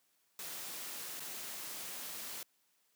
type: noise with dropouts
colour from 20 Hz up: white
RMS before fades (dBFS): -44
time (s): 0.39-2.43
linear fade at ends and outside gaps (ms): 1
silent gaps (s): 1.197-1.203
effects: white hiss -75 dBFS RMS until 2.95 s + high-pass 150 Hz 12 dB/octave